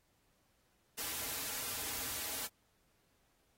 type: noise with comb filter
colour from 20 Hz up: white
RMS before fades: -40 dBFS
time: 0.97-2.48 s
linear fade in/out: 20 ms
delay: 5.5 ms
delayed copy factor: -0.55
effects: pink hiss -75 dBFS RMS until 3.57 s + AAC 48 kbps